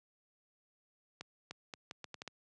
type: accelerating click train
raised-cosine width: 0.2 ms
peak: -26 dBFS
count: 8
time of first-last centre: 1.21-2.277 s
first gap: 300 ms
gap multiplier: 0.76
effects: high-pass 100 Hz 12 dB/octave + resampled to 22050 Hz